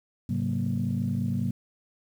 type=tone cluster; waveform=sine; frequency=105.4 / 134.5 / 187.9 / 233.2 Hz; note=G#2 / C3 / F#3 / A#3; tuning=+26 / +48 / +27 / +1 cents; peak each=-30 dBFS; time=0.29-1.51 s; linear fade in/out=5 ms; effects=tanh soft clip ceiling -17 dBFS + 9-bit